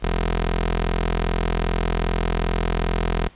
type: tone with notch filter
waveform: 15% pulse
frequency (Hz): 42.53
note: F1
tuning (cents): -45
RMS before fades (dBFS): -22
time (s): 0.02-3.29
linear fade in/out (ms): 20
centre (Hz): 110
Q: 0.77
effects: pink hiss -51 dBFS RMS until 3.35 s + resampled to 8000 Hz